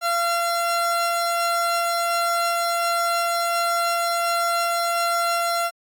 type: tone pair together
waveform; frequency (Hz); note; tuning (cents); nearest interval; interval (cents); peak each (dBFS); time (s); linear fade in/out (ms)
45% pulse; 685.2 / 1369; F5 / F6; -33 / -35; octave; 1198; -23; 0.01-5.71; 50
effects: AAC 64 kbps